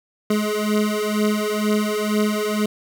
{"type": "beating tone pair", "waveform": "25% pulse", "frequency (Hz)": [210.2, 212.3], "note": ["G#3", "G#3"], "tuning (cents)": [21, 38], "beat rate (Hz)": 2.1, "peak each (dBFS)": [-18, -18], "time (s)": [0.3, 2.66], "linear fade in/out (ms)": 5, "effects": []}